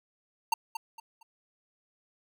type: tone with echo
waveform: square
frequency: 912 Hz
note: A#5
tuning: 38 cents flat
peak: -23 dBFS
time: 0.52-0.54 s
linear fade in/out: 5 ms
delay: 230 ms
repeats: 3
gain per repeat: -10 dB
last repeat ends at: 1.23 s
effects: none